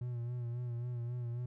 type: tone with vibrato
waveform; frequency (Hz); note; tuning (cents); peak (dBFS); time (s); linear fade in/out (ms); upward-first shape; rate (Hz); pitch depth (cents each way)
triangle; 120.7; B2; -39; -34; 0.01-1.46; 5; sine; 3.7; 43
effects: none